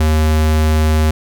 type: tone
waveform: square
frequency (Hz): 77.78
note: D#2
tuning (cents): 0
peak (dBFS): -11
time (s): 0-1.11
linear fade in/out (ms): 5
effects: none